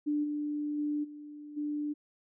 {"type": "tone with level steps", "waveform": "sine", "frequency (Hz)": 295.9, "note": "D4", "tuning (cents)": 13, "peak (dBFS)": [-27, -31, -29, -43, -31], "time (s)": [0.06, 1.94], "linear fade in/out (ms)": 20, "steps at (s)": [0.23, 0.77, 1.03, 1.56], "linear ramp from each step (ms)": 20, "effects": []}